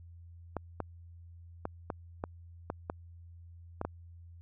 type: clicks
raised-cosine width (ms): 1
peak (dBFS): -20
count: 9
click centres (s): 0.567 / 0.803 / 1.654 / 1.902 / 2.239 / 2.701 / 2.899 / 3.814 / 3.85
effects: added 85 Hz sine -49 dBFS peak until 4.41 s